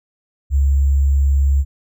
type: tone with sample-and-hold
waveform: sine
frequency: 69.3 Hz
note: C#2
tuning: in tune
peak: -11 dBFS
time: 0.5-1.65 s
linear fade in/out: 50 ms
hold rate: 7350 Hz
effects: none